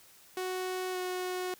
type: tone with pitch glide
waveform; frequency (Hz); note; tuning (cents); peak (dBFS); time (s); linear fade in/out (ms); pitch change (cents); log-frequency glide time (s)
sawtooth; 369.8 to 365.6; F#4 to F#4; -1 to -21; -29; 0.37-1.54; 2; -20; 0.92-0.97
effects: white hiss -58 dBFS RMS until 1.59 s